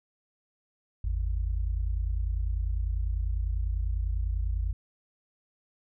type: tone pair together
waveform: sine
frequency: 51.75 / 81.8 Hz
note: G#1 / E2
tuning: -5 / -13 cents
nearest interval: minor sixth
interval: 792 cents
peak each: -27 / -32 dBFS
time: 1.04-4.73 s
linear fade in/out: 5 ms
effects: none